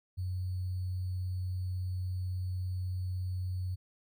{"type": "tone with sample-and-hold", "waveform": "sine", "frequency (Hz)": 91.8, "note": "F#2", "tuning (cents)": -13, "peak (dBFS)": -32, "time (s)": [0.17, 3.76], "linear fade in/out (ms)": 20, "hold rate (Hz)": 4410, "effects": []}